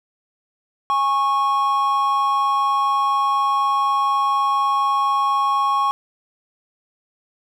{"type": "tone pair together", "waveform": "triangle", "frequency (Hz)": [824.1, 1100], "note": ["G#5", "C#6"], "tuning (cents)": [-14, -14], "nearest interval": "perfect fourth", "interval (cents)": 500, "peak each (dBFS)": [-21, -15], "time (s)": [0.9, 5.91], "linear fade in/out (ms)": 0, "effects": []}